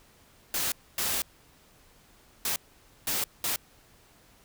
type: noise bursts at uneven times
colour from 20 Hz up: white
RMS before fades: -29 dBFS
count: 5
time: 0.54-0.72 / 0.98-1.22 / 2.45-2.56 / 3.07-3.24 / 3.44-3.56 s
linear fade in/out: 2 ms
effects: pink hiss -59 dBFS RMS until 4.44 s